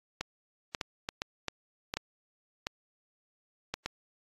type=clicks; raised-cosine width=0.2 ms; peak=-15 dBFS; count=11; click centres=0.21 / 0.748 / 0.812 / 1.089 / 1.219 / 1.483 / 1.939 / 1.97 / 2.669 / 3.74 / 3.86 s; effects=AAC 32 kbps